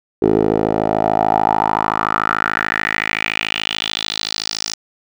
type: tone with band-pass filter sweep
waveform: 10% pulse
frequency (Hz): 53.6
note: A1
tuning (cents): -45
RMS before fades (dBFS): -18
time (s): 0.22-4.74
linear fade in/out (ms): 5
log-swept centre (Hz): 400 to 5600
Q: 4.2
effects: none